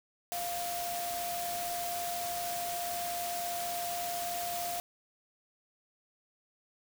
sine tone in noise, 698.5 Hz, F5, in tune, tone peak -35 dBFS, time 0.32-4.8 s, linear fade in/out 0 ms, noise white, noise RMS -39 dBFS, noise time 0.32-4.8 s, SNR +1 dB, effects none

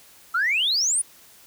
sine exponential sweep, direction up, 1307 to 10010 Hz, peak -18 dBFS, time 0.34-1.02 s, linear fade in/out 10 ms, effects tanh soft clip ceiling -15 dBFS + white hiss -51 dBFS RMS until 1.46 s

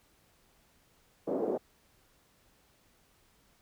white band-pass noise, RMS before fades -32 dBFS, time 1.27-1.58 s, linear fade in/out 10 ms, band 250 to 540 Hz, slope 24 dB/octave, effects pink hiss -67 dBFS RMS until 3.61 s

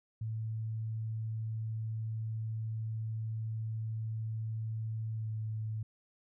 sine tone with pitch glide, 110.8 to 109.34 Hz, A2 to A2, +13 to -10 cents, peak -34 dBFS, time 0.21-5.83 s, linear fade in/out 5 ms, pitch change -23 cents, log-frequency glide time 5.14-5.3 s, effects none

